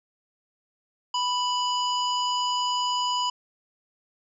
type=harmonic tone; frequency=989 Hz; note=B5; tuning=2 cents sharp; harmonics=1 / 3 / 5 / 7; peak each=-25 / -29 / -33 / -38 dBFS; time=1.14-3.3 s; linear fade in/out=5 ms; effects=none